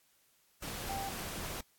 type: tone in noise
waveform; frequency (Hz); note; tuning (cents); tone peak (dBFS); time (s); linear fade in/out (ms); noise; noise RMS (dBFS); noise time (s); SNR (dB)
sine; 784; G5; 0; -37; 0.89-1.09; 5; pink; -41; 0.62-1.61; +1
effects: white hiss -70 dBFS RMS until 1.78 s + AAC 64 kbps